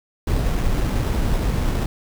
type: noise with sample-and-hold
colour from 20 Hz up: brown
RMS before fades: -20 dBFS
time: 0.27-1.86 s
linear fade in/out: 5 ms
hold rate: 4410 Hz
effects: none